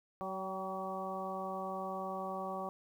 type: harmonic tone with a mistuned harmonic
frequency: 189.3 Hz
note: F#3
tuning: 40 cents sharp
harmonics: 1 / 2 / 3 / 4 / 5 / 6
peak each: -45 / -46 / -43 / -42 / -48 / -43 dBFS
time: 0.21-2.69 s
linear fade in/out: 0 ms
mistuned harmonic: 4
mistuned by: +24 cents
effects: 11-bit